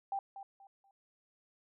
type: tone with echo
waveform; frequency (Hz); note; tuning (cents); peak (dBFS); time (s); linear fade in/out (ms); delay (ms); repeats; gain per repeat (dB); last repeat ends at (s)
sine; 788; G5; +9; -33; 0.12-0.19; 2; 240; 3; -11; 0.91
effects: none